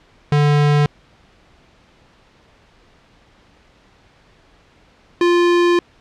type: tone pair in turn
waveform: square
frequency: 146.83 / 348.4 Hz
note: D3 / F4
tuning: 0 / -4 cents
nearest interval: octave + minor third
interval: 1496 cents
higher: second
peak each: -12 dBFS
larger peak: neither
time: 0.32-0.86 / 5.21-5.79 s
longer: second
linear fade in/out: 2 ms
effects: pink hiss -52 dBFS RMS until 6 s + low-pass 4000 Hz 12 dB/octave